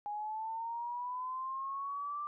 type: linear sweep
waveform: sine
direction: up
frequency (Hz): 822 to 1183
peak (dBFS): -36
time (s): 0.06-2.27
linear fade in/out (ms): 0
effects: none